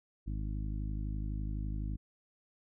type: harmonic tone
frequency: 51.91 Hz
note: G#1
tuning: in tune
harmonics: 1 / 2 / 3 / 4 / 5 / 6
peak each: -35 / -41 / -45 / -47 / -49 / -51 dBFS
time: 0.26-1.97 s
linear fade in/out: 20 ms
effects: none